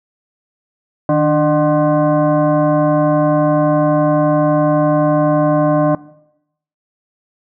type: tone with frequency modulation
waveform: sine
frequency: 155.3 Hz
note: D#3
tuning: 3 cents flat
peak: -10 dBFS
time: 1.09-5.95 s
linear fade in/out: 2 ms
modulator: 450 Hz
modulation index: 1.6
effects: noise-tail reverb RT60 0.8 s tail -20 dB re dry